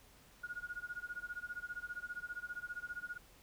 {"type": "tone with tremolo", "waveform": "sine", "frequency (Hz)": 1441, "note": "F#6", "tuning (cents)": -46, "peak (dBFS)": -38, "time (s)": [0.43, 3.18], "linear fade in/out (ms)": 10, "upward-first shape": "sine", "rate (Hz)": 15, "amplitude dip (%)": 95, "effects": ["added 46 Hz sine -67 dBFS peak until 3.42 s", "pink hiss -63 dBFS RMS until 3.42 s"]}